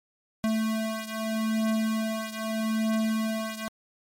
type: beating tone pair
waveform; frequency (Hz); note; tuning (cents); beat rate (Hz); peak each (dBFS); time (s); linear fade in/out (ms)
square; 220.1 / 220.9; A3 / A3; +1 / +7; 0.8; -28 / -31; 0.44-3.68; 0
effects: MP3 64 kbps